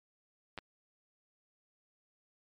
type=clicks; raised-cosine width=0.3 ms; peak=-26 dBFS; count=2; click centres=0.577 / 0.587 s; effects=MP3 64 kbps